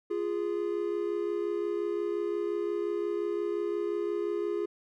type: tone pair together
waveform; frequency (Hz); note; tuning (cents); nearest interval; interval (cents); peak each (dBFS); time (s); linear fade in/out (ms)
triangle; 347 / 412.7; F4 / G#4; -11 / -11; minor third; 300; -30 / -29; 0.1-4.66; 10
effects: none